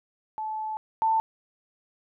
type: tone pair in turn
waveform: sine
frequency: 868 / 889.3 Hz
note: A5 / A5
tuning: -24 / +18 cents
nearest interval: unison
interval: 42 cents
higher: second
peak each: -29 / -20 dBFS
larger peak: second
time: 0.38-0.77 / 1.02-1.2 s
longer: first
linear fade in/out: 0 ms
effects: none